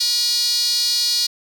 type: tone with high-pass filter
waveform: sawtooth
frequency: 480.6 Hz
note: B4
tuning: 47 cents flat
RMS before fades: -19 dBFS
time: 0-1.27 s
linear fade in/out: 10 ms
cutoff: 4500 Hz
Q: 8.2
effects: none